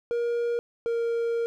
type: tone pair in turn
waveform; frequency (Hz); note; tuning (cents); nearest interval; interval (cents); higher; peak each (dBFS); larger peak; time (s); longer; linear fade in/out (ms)
triangle; 473 / 465.4; A#4 / A#4; +25 / -3; unison; 28; first; -22; neither; 0.11-0.59 / 0.86-1.46; second; 0
effects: none